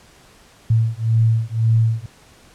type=beating tone pair; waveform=sine; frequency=112 / 113.9 Hz; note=A2 / A#2; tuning=+31 / -40 cents; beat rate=1.9 Hz; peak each=-17 dBFS; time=0.7-2.06 s; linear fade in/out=5 ms; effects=pink hiss -49 dBFS RMS until 2.54 s + low-pass 10000 Hz 12 dB/octave